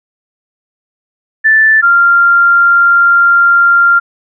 sine tone pair in turn, 1760 / 1389.7 Hz, A6 / F6, 0 / -9 cents, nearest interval major third, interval 409 cents, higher first, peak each -4 dBFS, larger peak neither, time 1.44-1.82 / 1.82-4 s, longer second, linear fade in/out 20 ms, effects none

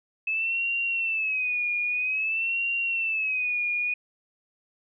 sine tone with vibrato, 2592 Hz, E7, 30 cents flat, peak -24 dBFS, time 0.27-3.94 s, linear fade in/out 5 ms, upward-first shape sine, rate 0.51 Hz, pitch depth 110 cents each way, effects none

